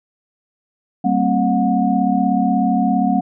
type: tone cluster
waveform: sine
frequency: 192.4 / 228.3 / 265.1 / 725 Hz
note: G3 / A#3 / C4 / F#5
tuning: -32 / -36 / +23 / -35 cents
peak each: -19 dBFS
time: 1.04-3.21 s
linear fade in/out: 10 ms
effects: none